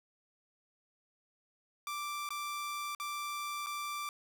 sawtooth tone with dropouts, 1174.7 Hz, D6, in tune, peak -33 dBFS, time 1.87-4.09 s, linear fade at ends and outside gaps 1 ms, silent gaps 2.29-2.305 / 2.949-2.999 / 3.662-3.668 s, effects none

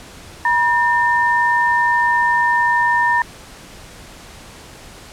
sine tone pair together, 959.6 / 1800 Hz, A#5 / A6, +50 / +39 cents, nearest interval major seventh, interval 1089 cents, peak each -15 / -16 dBFS, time 0.45-3.22 s, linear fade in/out 2 ms, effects pink hiss -39 dBFS RMS until 5.12 s + low-pass 10000 Hz 12 dB/octave

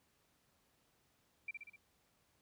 sine tone with echo, 2349 Hz, D7, in tune, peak -39 dBFS, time 1.48-1.51 s, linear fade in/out 5 ms, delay 63 ms, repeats 4, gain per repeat -4 dB, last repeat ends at 1.762 s, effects pink hiss -75 dBFS RMS until 2.41 s + high-pass 60 Hz 12 dB/octave

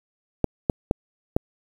clicks, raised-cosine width 2 ms, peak -5 dBFS, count 4, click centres 0.443 / 0.698 / 0.911 / 1.365 s, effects 7-bit

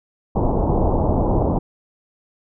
pink low-pass noise, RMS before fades -18 dBFS, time 0.35-1.59 s, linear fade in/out 10 ms, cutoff 930 Hz, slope 48 dB/octave, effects none

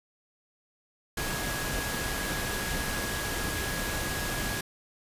sine tone in noise, 1661.2 Hz, G#6, in tune, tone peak -37 dBFS, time 1.17-4.61 s, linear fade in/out 5 ms, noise pink, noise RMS -32 dBFS, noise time 1.17-4.61 s, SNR -8 dB, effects resampled to 32000 Hz

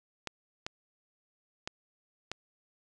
clicks, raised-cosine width 0.2 ms, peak -18 dBFS, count 4, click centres 0.273 / 0.665 / 1.675 / 2.316 s, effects resampled to 22050 Hz

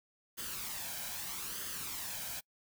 white noise with flanger, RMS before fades -41 dBFS, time 0.37-2.41 s, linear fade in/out 20 ms, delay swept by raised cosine 0.62 to 1.29 ms, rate 0.79 Hz, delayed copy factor +0.55, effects noise-tail reverb RT60 0.1 s tail -26 dB re dry

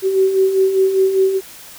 sine beating tone pair, 378.4 / 383.4 Hz, F#4 / G4, +39 / -38 cents, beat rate 5 Hz, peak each -20 / -12 dBFS, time 0.02-1.41 s, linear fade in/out 50 ms, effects white hiss -38 dBFS RMS until 1.78 s

